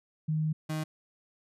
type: tone pair in turn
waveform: sine / 35% pulse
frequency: 155.7 / 155.7 Hz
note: D#3 / D#3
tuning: +2 / +2 cents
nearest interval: unison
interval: 0 cents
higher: neither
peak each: -26 / -29 dBFS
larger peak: first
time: 0.28-0.53 / 0.69-0.84 s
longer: first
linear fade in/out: 10 ms
effects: resampled to 32000 Hz